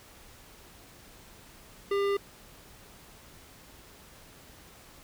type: tone with hard clipping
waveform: sine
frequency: 399.8 Hz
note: G4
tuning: 34 cents sharp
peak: -27 dBFS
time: 1.91-2.17 s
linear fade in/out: 5 ms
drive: 15 dB
effects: pink hiss -53 dBFS RMS until 5.03 s